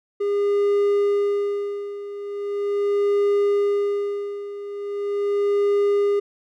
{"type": "tone with tremolo", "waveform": "triangle", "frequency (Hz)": 406.1, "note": "G#4", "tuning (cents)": -39, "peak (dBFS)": -14, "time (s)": [0.2, 6.2], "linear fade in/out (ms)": 10, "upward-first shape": "sine", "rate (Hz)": 0.4, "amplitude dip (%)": 80, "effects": []}